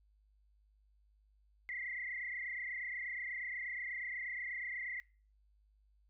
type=tone with frequency modulation; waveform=sine; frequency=2025 Hz; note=B6; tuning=43 cents sharp; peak=-39 dBFS; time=1.69-5 s; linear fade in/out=0 ms; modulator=28.3 Hz; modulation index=3.6; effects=noise-tail reverb RT60 0.4 s tail -22 dB re dry + added 51 Hz sine -67 dBFS peak until 6.09 s